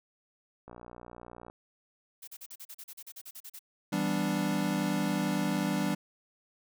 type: click train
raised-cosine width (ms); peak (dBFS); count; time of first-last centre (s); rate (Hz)
1; -32; 50; 0.68-1.499; 59.8
type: noise bursts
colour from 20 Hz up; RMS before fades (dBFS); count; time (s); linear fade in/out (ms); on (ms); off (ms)
blue; -45; 15; 2.22-3.592; 10; 56; 38
type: chord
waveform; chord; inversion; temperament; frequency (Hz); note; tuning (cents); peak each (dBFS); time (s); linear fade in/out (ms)
square; E minor seventh; none; equal; 164.81 / 196 / 246.9 / 293.7; E3 / G3 / B3 / D4; 0 / 0 / 0 / 0; -36 / -32 / -37 / -34; 3.92-5.95; 10
effects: none